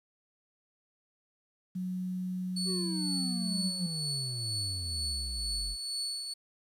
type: tone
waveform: sine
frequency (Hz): 183.4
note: F#3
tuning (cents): -15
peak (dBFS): -32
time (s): 1.75-3.87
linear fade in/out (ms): 10
type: tone with tremolo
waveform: 35% pulse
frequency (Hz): 4434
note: C#8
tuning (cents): 0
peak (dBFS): -30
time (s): 2.56-6.34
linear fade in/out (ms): 10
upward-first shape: triangle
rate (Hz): 2.1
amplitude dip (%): 50
type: exponential sweep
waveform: triangle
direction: down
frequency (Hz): 390 to 46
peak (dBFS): -34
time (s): 2.65-5.77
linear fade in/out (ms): 50
effects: resampled to 32000 Hz + 10-bit